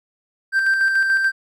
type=tone with tremolo; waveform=triangle; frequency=1568 Hz; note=G6; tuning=in tune; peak=-11 dBFS; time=0.52-1.32 s; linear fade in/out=50 ms; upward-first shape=square; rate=6.9 Hz; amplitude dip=40%; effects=tanh soft clip ceiling -7 dBFS